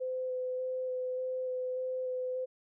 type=tone with vibrato; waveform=sine; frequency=510 Hz; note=C5; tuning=44 cents flat; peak=-32 dBFS; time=0-2.46 s; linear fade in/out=20 ms; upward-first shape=square; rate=1.7 Hz; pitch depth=9 cents each way; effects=none